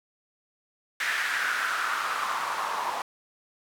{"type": "noise with band-pass filter sweep", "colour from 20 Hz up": "white", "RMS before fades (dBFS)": -29, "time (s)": [1, 3.02], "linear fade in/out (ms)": 2, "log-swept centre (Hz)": [1800, 900], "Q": 4, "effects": []}